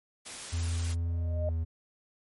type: noise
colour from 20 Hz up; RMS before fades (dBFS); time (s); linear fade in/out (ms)
white; -41; 0.25-0.95; 20
type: tone with pitch glide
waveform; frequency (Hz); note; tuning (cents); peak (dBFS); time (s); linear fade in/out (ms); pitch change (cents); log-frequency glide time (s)
triangle; 84.4 to 81.62; E2 to E2; +41 to -17; -26; 0.52-1.65; 20; -58; 1.1-1.46
type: tone with exponential growth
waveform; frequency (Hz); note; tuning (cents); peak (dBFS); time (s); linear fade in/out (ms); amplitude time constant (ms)
sine; 614; D#5; -23; -29; 1.03-1.49; 2; 100
effects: MP3 48 kbps